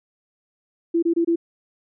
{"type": "tone bursts", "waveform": "sine", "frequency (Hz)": 336.2, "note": "E4", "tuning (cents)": 34, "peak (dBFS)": -16, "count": 4, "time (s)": [0.94, 1.359], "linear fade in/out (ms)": 10, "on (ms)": 86, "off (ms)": 25, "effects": []}